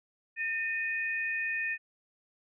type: tone pair together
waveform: sine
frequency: 1813.8 / 2489 Hz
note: A#6 / D#7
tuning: -48 / 0 cents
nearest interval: perfect fourth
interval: 548 cents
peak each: -32 / -33 dBFS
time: 0.36-1.78 s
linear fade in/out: 50 ms
effects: none